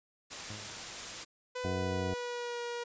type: noise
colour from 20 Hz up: white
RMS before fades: -41 dBFS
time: 0.3-1.25 s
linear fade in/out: 20 ms
type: tone with exponential decay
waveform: sawtooth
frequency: 105.6 Hz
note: G#2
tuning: 29 cents sharp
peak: -37 dBFS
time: 0.5-0.95 s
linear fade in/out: 0 ms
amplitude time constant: 96 ms
type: tone with pitch glide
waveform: sawtooth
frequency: 499.8 to 477.5 Hz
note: B4 to A#4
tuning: +21 to +42 cents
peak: -32 dBFS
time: 1.55-2.84 s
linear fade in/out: 10 ms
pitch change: -79 cents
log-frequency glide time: 1.69-2.61 s
type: harmonic tone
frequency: 92.5 Hz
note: F#2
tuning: in tune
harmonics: 1 / 2 / 3 / 4 / 5 / 7 / 8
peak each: -36 / -39 / -41 / -42 / -43 / -44 / -45 dBFS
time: 1.64-2.14 s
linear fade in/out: 5 ms
effects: resampled to 16000 Hz